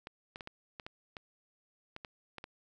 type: clicks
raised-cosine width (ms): 0.3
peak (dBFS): -27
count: 11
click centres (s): 0.071 / 0.359 / 0.408 / 0.474 / 0.798 / 0.865 / 1.168 / 1.964 / 2.048 / 2.383 / 2.441
effects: none